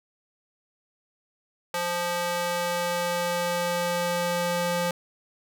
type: tone with high-pass filter sweep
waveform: square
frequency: 174.6 Hz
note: F3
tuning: in tune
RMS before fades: -27 dBFS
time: 1.74-4.91 s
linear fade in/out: 2 ms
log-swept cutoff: 640 to 360 Hz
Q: 1
effects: none